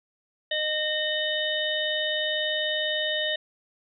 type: harmonic tone with a mistuned harmonic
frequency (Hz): 614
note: D#5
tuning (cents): -23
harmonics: 1 / 3 / 5 / 6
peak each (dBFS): -30 / -30 / -30 / -30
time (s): 0.51-3.36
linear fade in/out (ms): 5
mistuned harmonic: 5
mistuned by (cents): -37
effects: none